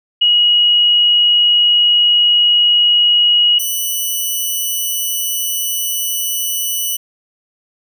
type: tone pair in turn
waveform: sine / 5% pulse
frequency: 2900 / 2969 Hz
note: F#7 / F#7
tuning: -35 / +5 cents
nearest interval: unison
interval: 40 cents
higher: second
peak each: -8 dBFS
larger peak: neither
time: 0.21-3.59 / 3.59-6.97 s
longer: neither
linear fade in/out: 10 ms
effects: none